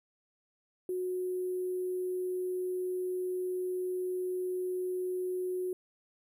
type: tone with sample-and-hold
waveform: sine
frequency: 365.9 Hz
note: F#4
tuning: 19 cents flat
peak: -31 dBFS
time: 0.89-5.73 s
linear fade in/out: 2 ms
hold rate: 11025 Hz
effects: none